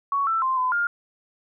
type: tone with pitch steps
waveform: sine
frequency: 1117 / 1331 / 1046 / 1015 / 1409 Hz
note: C#6 / E6 / C6 / B5 / F6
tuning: +13 / +16 / -1 / +47 / +15 cents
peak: -20 dBFS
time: 0.12-0.87 s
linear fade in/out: 2 ms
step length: 150 ms
effects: none